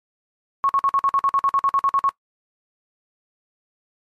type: tone bursts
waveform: sine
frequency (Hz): 1101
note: C#6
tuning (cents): -12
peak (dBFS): -15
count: 15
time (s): 0.64-2.091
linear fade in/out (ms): 0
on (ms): 51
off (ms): 49
effects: noise-tail reverb RT60 0.1 s tail -20 dB re dry + MP3 64 kbps